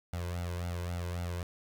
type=tone with flanger; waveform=sawtooth; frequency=87.4 Hz; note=F2; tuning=2 cents sharp; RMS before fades=-36 dBFS; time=0.13-1.43 s; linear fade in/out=0 ms; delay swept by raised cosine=1.4 to 2.01 ms; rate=3.7 Hz; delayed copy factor=+0.8; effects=none